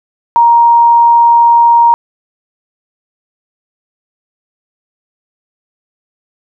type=tone; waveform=sine; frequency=938 Hz; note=A#5; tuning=11 cents sharp; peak=-3 dBFS; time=0.36-1.94 s; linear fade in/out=0 ms; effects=none